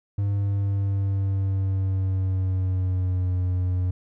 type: tone with pitch glide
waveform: triangle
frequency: 100.4 to 91.01 Hz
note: G2 to F#2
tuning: +42 to -28 cents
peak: -19 dBFS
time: 0.18-3.91 s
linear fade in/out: 5 ms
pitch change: -170 cents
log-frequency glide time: 0.34-3.35 s
effects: none